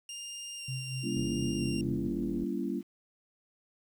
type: tone with vibrato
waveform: 20% pulse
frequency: 2794 Hz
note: F7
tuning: in tune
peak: -34 dBFS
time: 0.09-1.81 s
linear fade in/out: 2 ms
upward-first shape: square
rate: 1 Hz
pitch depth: 8 cents each way
type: tone with tremolo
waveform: sine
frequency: 130.81 Hz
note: C3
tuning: in tune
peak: -33 dBFS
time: 0.68-2.08 s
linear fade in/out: 5 ms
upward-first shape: sine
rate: 4.3 Hz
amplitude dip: 55%
type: chord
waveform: sine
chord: G diminished seventh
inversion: none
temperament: just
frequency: 196 / 235.2 / 282.2 / 338.7 Hz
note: G3 / Bb3 / Db4 / Fb4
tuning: 0 / +16 / +31 / +47 cents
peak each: -36 dBFS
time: 1.02-2.83 s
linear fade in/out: 50 ms
type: click train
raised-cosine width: 3 ms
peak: -31 dBFS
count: 103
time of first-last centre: 1.17-2.436 s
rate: 80.6 Hz
effects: 10-bit